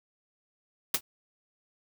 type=noise with exponential decay; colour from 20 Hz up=white; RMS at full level=-19 dBFS; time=0.94-1.01 s; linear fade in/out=5 ms; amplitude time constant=15 ms; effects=none